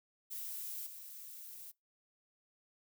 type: noise with level steps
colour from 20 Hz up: violet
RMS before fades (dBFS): -43 / -50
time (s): 0.3-1.72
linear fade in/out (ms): 20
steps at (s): 0.86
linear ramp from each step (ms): 10
effects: noise-tail reverb RT60 0.2 s tail -24 dB re dry